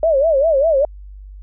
sine tone with vibrato, 595 Hz, D5, 22 cents sharp, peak -11 dBFS, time 0.03-0.85 s, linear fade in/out 2 ms, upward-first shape sine, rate 5 Hz, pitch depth 200 cents each way, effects added 49 Hz sine -33 dBFS peak until 1.42 s

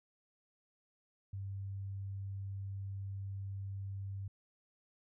sine tone, 98 Hz, G2, in tune, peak -39 dBFS, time 1.33-4.28 s, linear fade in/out 5 ms, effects none

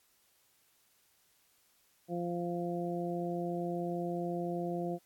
harmonic tone, 173.7 Hz, F3, 9 cents flat, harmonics 1 / 2 / 3 / 4, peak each -37 / -37 / -41 / -40 dBFS, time 2.08-4.99 s, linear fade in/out 50 ms, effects white hiss -70 dBFS RMS until 5.05 s + AAC 64 kbps

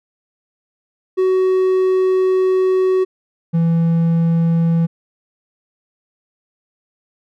triangle tone pair in turn, 374.2 / 166.36 Hz, F#4 / E3, +20 / +16 cents, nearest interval octave + major second, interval 1404 cents, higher first, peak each -10 dBFS, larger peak neither, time 1.17-3.05 / 3.53-4.87 s, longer first, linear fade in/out 20 ms, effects none

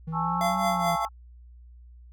triangle exponential two-way sweep, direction up then down, 159 to 190.8 to 164.3 Hz, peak -28 dBFS, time 0.07-0.96 s, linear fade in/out 10 ms, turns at 0.63 s
sine chord, A major seventh, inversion third, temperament just, 825 / 880 / 1100 / 1320 Hz, G#5 / A5 / C#6 / E6, -12 / 0 / -14 / +2 cents, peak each -31 dBFS, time 0.12-1.09 s, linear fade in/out 50 ms
square tone with tremolo, 687 Hz, F5, 29 cents flat, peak -24 dBFS, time 0.41-1.05 s, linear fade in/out 0 ms, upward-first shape triangle, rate 4.7 Hz, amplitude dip 85%
effects added 60 Hz sine -46 dBFS peak until 2.12 s

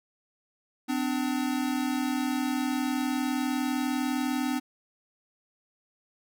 square tone pair together, 255.6 / 295.5 Hz, C4 / D4, -40 / +11 cents, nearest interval minor third, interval 251 cents, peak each -29 / -31 dBFS, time 0.88-4.6 s, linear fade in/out 20 ms, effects none

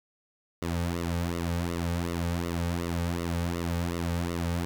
sawtooth tone with flanger, 85.6 Hz, F2, 34 cents flat, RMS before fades -30 dBFS, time 0.62-4.65 s, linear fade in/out 0 ms, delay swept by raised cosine 1.2 to 3 ms, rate 2.7 Hz, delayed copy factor -0.95, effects none

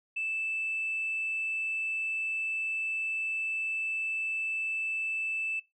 sine tone, 2637 Hz, E7, in tune, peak -29 dBFS, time 0.16-5.6 s, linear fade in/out 10 ms, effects noise-tail reverb RT60 0.2 s tail -20 dB re dry + tanh soft clip ceiling -25 dBFS

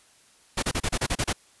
pink noise bursts, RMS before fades -25 dBFS, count 9, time 0.57-1.33 s, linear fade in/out 10 ms, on 56 ms, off 32 ms, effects white hiss -58 dBFS RMS until 1.6 s + resampled to 24000 Hz

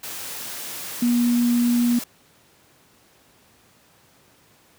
sine tone in noise, 240 Hz, B3, 49 cents flat, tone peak -16 dBFS, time 1.02-1.99 s, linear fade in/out 5 ms, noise white, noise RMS -33 dBFS, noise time 0.03-2.04 s, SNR +14 dB, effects pink hiss -56 dBFS RMS until 4.78 s + high-pass 100 Hz 12 dB/octave

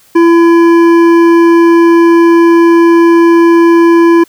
sine tone with hard clipping, 336.9 Hz, E4, 38 cents sharp, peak -4 dBFS, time 0.15-4.24 s, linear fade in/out 10 ms, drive 11 dB, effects white hiss -45 dBFS RMS until 4.28 s

